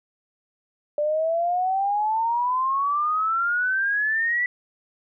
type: exponential sweep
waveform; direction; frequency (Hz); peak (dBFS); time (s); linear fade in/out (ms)
sine; up; 587.3 to 1979; -20; 0.98-4.46; 2
effects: none